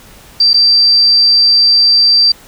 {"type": "tone with dropouts", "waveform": "sine", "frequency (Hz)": 4688, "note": "D8", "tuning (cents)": -4, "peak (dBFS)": -5, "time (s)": [0.4, 2.32], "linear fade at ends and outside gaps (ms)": 5, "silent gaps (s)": [0.533, 0.541], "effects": ["pink hiss -39 dBFS RMS until 2.47 s"]}